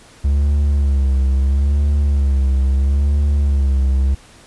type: tone with vibrato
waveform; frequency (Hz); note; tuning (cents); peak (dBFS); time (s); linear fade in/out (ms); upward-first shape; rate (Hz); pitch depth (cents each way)
triangle; 69.3; C#2; 0; -10; 0.24-4.15; 10; sine; 0.75; 71
effects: pink hiss -45 dBFS RMS until 4.46 s + resampled to 24000 Hz